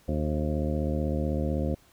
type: harmonic tone with a mistuned harmonic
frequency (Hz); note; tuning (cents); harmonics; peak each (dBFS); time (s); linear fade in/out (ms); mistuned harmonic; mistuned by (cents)
75.9; D#2; -42; 1 / 2 / 3 / 4 / 5 / 6 / 7 / 8 / 9; -29 / -32 / -32 / -35 / -39 / -44 / -34 / -45 / -43; 0.08-1.75; 5; 6; -49
effects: pink hiss -60 dBFS RMS until 1.92 s